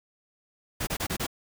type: noise bursts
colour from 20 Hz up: pink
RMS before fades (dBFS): -30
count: 5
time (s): 0.8-1.267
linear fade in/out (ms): 10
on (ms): 71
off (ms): 28
effects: none